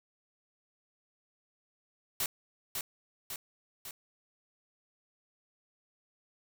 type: noise with echo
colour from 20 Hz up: white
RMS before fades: -32 dBFS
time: 2.2-2.26 s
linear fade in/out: 2 ms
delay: 550 ms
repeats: 3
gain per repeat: -4 dB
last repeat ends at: 3.91 s
effects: none